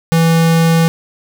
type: tone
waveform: square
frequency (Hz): 164.81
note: E3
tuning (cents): 0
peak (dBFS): -9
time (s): 0.12-0.88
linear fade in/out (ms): 0
effects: none